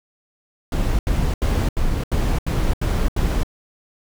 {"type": "noise bursts", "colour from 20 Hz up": "brown", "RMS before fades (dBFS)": -19, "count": 8, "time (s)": [0.72, 3.433], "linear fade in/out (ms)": 2, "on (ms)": 270, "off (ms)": 79, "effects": []}